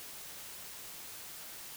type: silence
effects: white hiss -47 dBFS RMS until 1.76 s